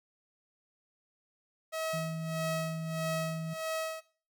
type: tone with tremolo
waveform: sawtooth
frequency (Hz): 641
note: E5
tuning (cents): -49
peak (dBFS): -28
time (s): 1.72-4.01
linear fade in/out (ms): 20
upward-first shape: sine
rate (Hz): 1.6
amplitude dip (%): 80
type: tone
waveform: sine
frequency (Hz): 162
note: E3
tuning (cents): -30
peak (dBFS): -35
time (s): 1.93-3.54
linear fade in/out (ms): 10
effects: noise-tail reverb RT60 0.4 s tail -17 dB re dry